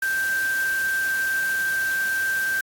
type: tone in noise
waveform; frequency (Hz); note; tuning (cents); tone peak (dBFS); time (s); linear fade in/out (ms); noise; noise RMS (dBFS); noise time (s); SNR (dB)
sine; 1568; G6; 0; -21; 0.02-2.61; 5; white; -35; 0.02-2.61; +11
effects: AAC 64 kbps